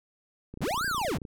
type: click train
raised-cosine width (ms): 3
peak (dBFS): -28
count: 22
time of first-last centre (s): 0.54-1.252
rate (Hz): 29.5
type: linear two-way sweep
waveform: square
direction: up then down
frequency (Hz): 61.6 to 1647 to 61.6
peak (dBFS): -28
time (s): 0.61-1.18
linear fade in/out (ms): 10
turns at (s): 0.86
effects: none